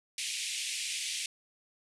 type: band-pass noise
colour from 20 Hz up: pink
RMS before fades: -36 dBFS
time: 0.18-1.26 s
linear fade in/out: 2 ms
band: 2200 to 10000 Hz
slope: 48 dB/octave
effects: none